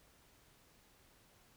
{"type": "silence", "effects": ["pink hiss -67 dBFS RMS until 1.56 s"]}